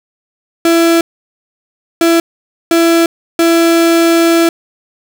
35% pulse tone bursts at uneven times, 334.1 Hz, E4, 23 cents sharp, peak -5 dBFS, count 4, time 0.65-1.01 / 2.01-2.2 / 2.71-3.06 / 3.39-4.49 s, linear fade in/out 2 ms, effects none

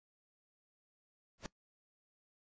pink noise with exponential growth, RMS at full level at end -39 dBFS, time 1.38-1.46 s, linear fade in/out 0 ms, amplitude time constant 17 ms, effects noise-tail reverb RT60 0.1 s tail -20 dB re dry + resampled to 16000 Hz

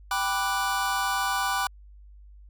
square chord, G major seventh, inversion none, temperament equal, 784 / 987.8 / 1174.7 / 1480 Hz, G5 / B5 / D6 / F#6, 0 / 0 / 0 / 0 cents, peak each -31 dBFS, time 0.11-1.67 s, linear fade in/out 2 ms, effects added 50 Hz sine -46 dBFS peak until 2.49 s

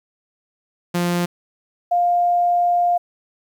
sawtooth / sine tone pair in turn, 174.9 / 702.8 Hz, F3 / F5, +3 / +11 cents, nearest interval 2 octaves, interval 2408 cents, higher second, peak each -14 / -14 dBFS, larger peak neither, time 0.94-1.26 / 1.91-2.98 s, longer second, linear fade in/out 10 ms, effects 9-bit

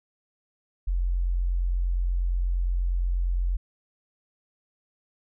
sine tone, 44.25 Hz, F1, 23 cents sharp, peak -22 dBFS, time 0.87-3.57 s, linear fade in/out 10 ms, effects none

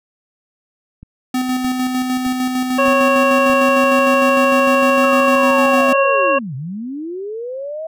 click train, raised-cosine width 5 ms, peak -24 dBFS, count 5, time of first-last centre 1.03-3.499 s, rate 1.62 Hz
square tone with tremolo, 254.4 Hz, C4, 48 cents flat, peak -16 dBFS, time 1.34-5.93 s, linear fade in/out 5 ms, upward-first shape square, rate 6.6 Hz, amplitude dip 35%
harmonic tone, 550 Hz, C#5, 14 cents flat, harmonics 1 / 2 / 3 / 5, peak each -14 / -16 / -24 / -20 dBFS, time 2.78-6.39 s, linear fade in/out 10 ms
sine linear two-way sweep, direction down then up, 1318.5 to 123.3 to 650 Hz, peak -23 dBFS, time 5.03-7.87 s, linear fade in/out 5 ms, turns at 6.55 s
effects none

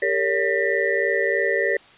sine tone cluster, 398.2 / 461.2 / 565 / 1802 / 1959 Hz, G4 / A#4 / C#5 / A6 / B6, +27 / -19 / +33 / +41 / -15 cents, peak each -25 dBFS, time 0.02-1.77 s, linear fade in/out 5 ms, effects white hiss -49 dBFS RMS until 1.97 s + resampled to 8000 Hz

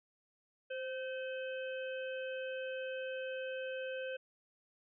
harmonic tone with a mistuned harmonic, 514 Hz, C5, 31 cents flat, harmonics 1 / 3 / 5 / 6, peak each -39 / -46 / -49 / -53 dBFS, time 0.7-4.17 s, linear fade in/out 10 ms, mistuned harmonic 1, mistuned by +27 cents, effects none

